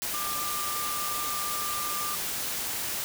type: tone in noise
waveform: sine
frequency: 1191 Hz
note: D6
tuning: 24 cents sharp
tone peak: -33 dBFS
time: 0.14-2.15 s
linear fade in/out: 0 ms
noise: white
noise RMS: -32 dBFS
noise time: 0.02-3.04 s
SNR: -4 dB
effects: none